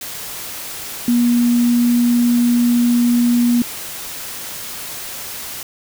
sine tone in noise, 239.9 Hz, A#3, 50 cents sharp, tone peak -11 dBFS, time 1.08-3.62 s, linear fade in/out 2 ms, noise white, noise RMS -29 dBFS, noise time 0.01-5.63 s, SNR +15 dB, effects none

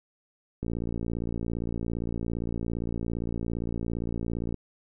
click train, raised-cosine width 3 ms, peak -19 dBFS, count 226, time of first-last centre 0.63-4.543 s, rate 57.5 Hz, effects none

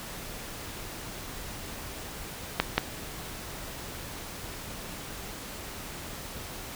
clicks, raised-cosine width 0.3 ms, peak -5 dBFS, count 2, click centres 2.6 / 2.78 s, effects pink hiss -40 dBFS RMS until 6.75 s

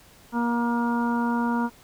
harmonic tone, 236.7 Hz, A#3, 27 cents sharp, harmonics 1 / 2 / 3 / 4 / 5 / 6, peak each -23 / -35 / -38 / -28 / -38 / -34 dBFS, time 0.32-1.7 s, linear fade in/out 50 ms, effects pink hiss -53 dBFS RMS until 1.83 s

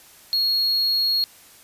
triangle tone, 4305 Hz, C8, 49 cents sharp, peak -17 dBFS, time 0.33-1.24 s, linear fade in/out 0 ms, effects white hiss -49 dBFS RMS until 1.63 s + resampled to 32000 Hz

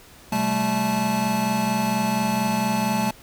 square tone cluster, 129 / 194.3 / 218.6 / 868 Hz, C3 / G3 / A3 / A5, -24 / -15 / -11 / -24 cents, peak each -33 / -27 / -25 / -26 dBFS, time 0.32-3.11 s, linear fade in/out 5 ms, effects pink hiss -48 dBFS RMS until 3.22 s

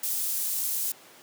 pink high-pass noise, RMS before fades -29 dBFS, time 0.03-0.92 s, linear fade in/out 5 ms, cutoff 10000 Hz, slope 12 dB/octave, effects pink hiss -51 dBFS RMS until 1.22 s + high-pass 300 Hz 12 dB/octave

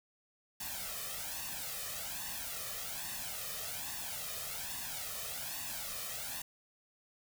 white noise with flanger, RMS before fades -41 dBFS, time 0.6-6.42 s, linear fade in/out 5 ms, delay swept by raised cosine 1.1 to 1.65 ms, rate 1.2 Hz, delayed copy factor +0.75, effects none

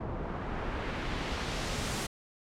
pink noise with low-pass filter sweep, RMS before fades -35 dBFS, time 0-2.07 s, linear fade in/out 10 ms, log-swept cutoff 790 to 10000 Hz, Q 0.84, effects none

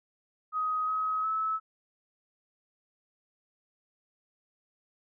sine tone with pitch steps, 1257 / 1272 / 1300 Hz, D#6 / D#6 / E6, +17 / +38 / -24 cents, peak -27 dBFS, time 0.52-1.6 s, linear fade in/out 50 ms, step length 360 ms, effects none

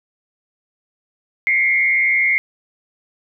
sine tone with frequency modulation, 2129 Hz, C7, 30 cents sharp, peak -13 dBFS, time 1.47-2.38 s, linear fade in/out 0 ms, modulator 122 Hz, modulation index 0.74, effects none

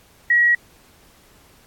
sine tone, 1911 Hz, A#6, 43 cents sharp, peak -12 dBFS, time 0.3-0.55 s, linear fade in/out 5 ms, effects pink hiss -53 dBFS RMS until 1.66 s + AAC 64 kbps

